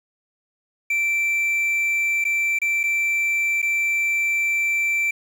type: tone with dropouts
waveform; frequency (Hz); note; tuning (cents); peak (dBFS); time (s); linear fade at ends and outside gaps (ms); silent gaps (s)
triangle; 2340; D7; -7; -17; 0.9-5.11; 5; 2.242-2.25 / 2.589-2.616 / 2.833-2.837 / 3.619-3.626
effects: 8-bit

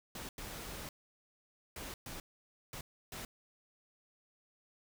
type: noise bursts at uneven times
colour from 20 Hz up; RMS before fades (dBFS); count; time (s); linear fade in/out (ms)
pink; -45; 6; 0.15-0.29 / 0.38-0.89 / 1.76-1.94 / 2.06-2.2 / 2.73-2.81 / 3.12-3.25; 2
effects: none

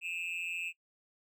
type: tone with amplitude modulation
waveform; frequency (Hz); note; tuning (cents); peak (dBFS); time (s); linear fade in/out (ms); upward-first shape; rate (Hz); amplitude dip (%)
triangle; 2600; E7; -24; -29; 0.01-0.73; 50; sine; 174; 100
effects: noise-tail reverb RT60 0.1 s tail -21 dB re dry

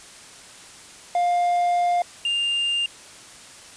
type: tone pair in turn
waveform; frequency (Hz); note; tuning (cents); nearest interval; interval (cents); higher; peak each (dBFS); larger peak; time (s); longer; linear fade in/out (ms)
triangle; 704 / 2801; F5 / F7; +14 / +4; 2 octaves; 2390; second; -16 / -19; first; 1.15-2.02 / 2.25-2.86; first; 2
effects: white hiss -44 dBFS RMS until 3.76 s + resampled to 22050 Hz

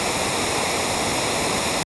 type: noise with comb filter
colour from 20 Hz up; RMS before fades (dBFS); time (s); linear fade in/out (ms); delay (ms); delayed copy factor
pink; -22; 0-1.83; 0; 0.65; -0.55
effects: high-pass 80 Hz 12 dB/octave + resampled to 24000 Hz

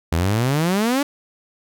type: exponential sweep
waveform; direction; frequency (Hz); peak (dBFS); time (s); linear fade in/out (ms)
sawtooth; up; 77.78 to 293.7; -13; 0.12-1.03; 5
effects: none

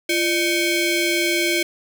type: ring-modulated tone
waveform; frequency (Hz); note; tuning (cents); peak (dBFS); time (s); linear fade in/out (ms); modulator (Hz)
sawtooth; 946; A#5; +25; -11; 0.09-1.63; 5; 1290
effects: none

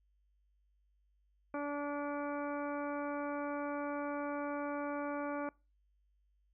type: harmonic tone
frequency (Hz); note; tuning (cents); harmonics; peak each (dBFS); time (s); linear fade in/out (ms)
289; D4; -28; 1 / 2 / 3 / 4 / 5 / 6 / 7 / 8; -39 / -40 / -45 / -45 / -47 / -59 / -60 / -53; 1.54-5.49; 2
effects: noise-tail reverb RT60 0.3 s tail -24 dB re dry + added 50 Hz sine -70 dBFS peak until 6.53 s

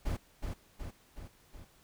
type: noise with echo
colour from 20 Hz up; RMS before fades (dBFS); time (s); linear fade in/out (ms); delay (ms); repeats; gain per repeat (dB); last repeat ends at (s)
brown; -33; 0.05-0.17; 10; 370; 4; -4; 1.65
effects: pink hiss -64 dBFS RMS until 1.83 s

